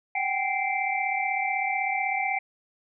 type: tone cluster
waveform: sine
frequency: 761 / 797 / 2091 / 2328 Hz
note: F#5 / G5 / C7 / D7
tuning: +48 / +28 / -2 / -16 cents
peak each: -30 dBFS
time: 0.15-2.39 s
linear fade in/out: 5 ms
effects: none